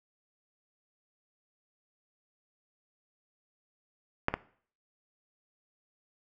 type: clicks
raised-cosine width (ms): 0.5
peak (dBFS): -10 / -13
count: 2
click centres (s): 4.284 / 4.34
effects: noise-tail reverb RT60 0.5 s tail -18 dB re dry